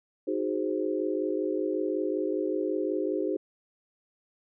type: chord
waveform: sine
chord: Ab dominant seventh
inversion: second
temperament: equal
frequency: 311.1 / 370 / 415.3 / 523.3 Hz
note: Eb4 / Gb4 / Ab4 / C5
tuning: 0 / 0 / 0 / 0 cents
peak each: -31 / -31 / -32 / -34 dBFS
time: 0.27-3.37 s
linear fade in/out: 10 ms
effects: none